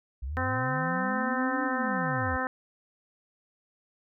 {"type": "linear two-way sweep", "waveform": "sine", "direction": "up then down", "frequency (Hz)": [59.1, 289.7, 68.8], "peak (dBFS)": -31, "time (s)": [0.22, 2.37], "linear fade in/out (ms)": 10, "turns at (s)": 1.63}
{"type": "harmonic tone", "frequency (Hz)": 257.8, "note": "C4", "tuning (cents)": -26, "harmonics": [1, 2, 3, 4, 5, 6, 7], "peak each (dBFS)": [-35, -35, -35, -35, -35, -35, -35], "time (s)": [0.37, 2.47], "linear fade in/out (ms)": 0}
{"effects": []}